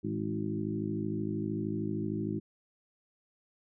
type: harmonic tone with a mistuned harmonic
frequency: 53.1 Hz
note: G#1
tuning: 39 cents sharp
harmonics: 2 / 3 / 4 / 5 / 6 / 7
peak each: -39 / -39 / -36 / -42 / -36 / -40 dBFS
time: 0.03-2.4 s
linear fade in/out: 20 ms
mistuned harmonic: 4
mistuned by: -40 cents
effects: none